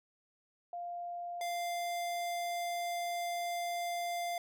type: tone pair in turn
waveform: sine / square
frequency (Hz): 698.5 / 695.6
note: F5 / F5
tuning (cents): 0 / -7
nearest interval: unison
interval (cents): 7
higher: first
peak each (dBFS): -38 / -35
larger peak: second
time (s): 0.73-1.41 / 1.41-4.38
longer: second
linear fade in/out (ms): 2
effects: none